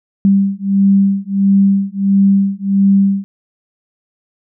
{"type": "beating tone pair", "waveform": "sine", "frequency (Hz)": [196, 197.5], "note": ["G3", "G3"], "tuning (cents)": [0, 13], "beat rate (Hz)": 1.5, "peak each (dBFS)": [-12, -12], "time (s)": [0.25, 3.24], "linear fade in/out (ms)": 0, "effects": []}